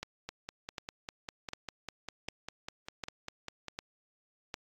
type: two click trains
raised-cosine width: 0.2 ms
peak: -22 / -20 dBFS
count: 18 / 7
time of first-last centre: 0.29-3.683 / 0.03-4.541 s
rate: 5.01 / 1.33 Hz
effects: AAC 48 kbps